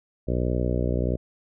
harmonic tone, 61.1 Hz, B1, 18 cents flat, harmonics 1 / 2 / 3 / 4 / 5 / 6 / 7 / 8 / 9 / 10, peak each -26 / -28 / -32 / -32 / -34 / -33 / -35 / -35 / -35 / -37 dBFS, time 0.27-1.17 s, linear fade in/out 20 ms, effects none

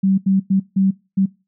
sine tone bursts at uneven times, 192.6 Hz, G3, 30 cents flat, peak -12 dBFS, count 5, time 0.03-0.18 / 0.26-0.4 / 0.5-0.6 / 0.76-0.91 / 1.17-1.26 s, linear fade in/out 10 ms, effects noise-tail reverb RT60 0.3 s tail -23 dB re dry

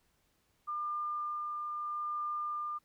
sine tone with tremolo, 1201 Hz, D6, 38 cents sharp, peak -33 dBFS, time 0.67-2.79 s, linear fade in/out 20 ms, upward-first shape sine, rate 0.78 Hz, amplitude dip 25%, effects pink hiss -74 dBFS RMS until 2.84 s

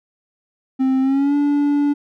triangle tone with pitch glide, 263.1 to 288.6 Hz, C4 to D4, +10 to -30 cents, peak -12 dBFS, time 0.79-1.94 s, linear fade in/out 20 ms, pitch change +160 cents, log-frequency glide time 1.01-1.35 s, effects none

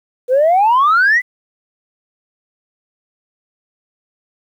sine exponential sweep, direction up, 486 to 2049 Hz, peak -7 dBFS, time 0.28-1.22 s, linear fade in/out 50 ms, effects tanh soft clip ceiling -6 dBFS + 8-bit

